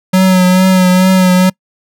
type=tone with vibrato; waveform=square; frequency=185 Hz; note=F#3; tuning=in tune; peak=-6 dBFS; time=0.13-1.5 s; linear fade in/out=10 ms; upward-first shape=triangle; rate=2.3 Hz; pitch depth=35 cents each way; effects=noise-tail reverb RT60 0.1 s tail -26 dB re dry